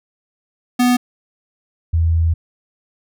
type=tone pair in turn; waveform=square / sine; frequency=246.9 / 82.39 Hz; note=B3 / E2; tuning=0 / 0 cents; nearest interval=octave + perfect fifth; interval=1900 cents; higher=first; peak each=-12 / -12 dBFS; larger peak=neither; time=0.79-0.97 / 1.93-2.34 s; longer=second; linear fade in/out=10 ms; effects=none